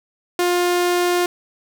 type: tone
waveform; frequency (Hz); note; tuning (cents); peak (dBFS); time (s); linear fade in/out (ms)
sawtooth; 353.8; F4; +23; -12; 0.39-1.26; 2
effects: none